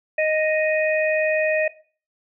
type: harmonic tone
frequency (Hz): 622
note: D#5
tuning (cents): -1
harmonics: 1 / 3 / 4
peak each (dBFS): -19 / -26 / -25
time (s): 0.18-1.68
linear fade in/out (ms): 5
effects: noise-tail reverb RT60 0.4 s tail -17 dB re dry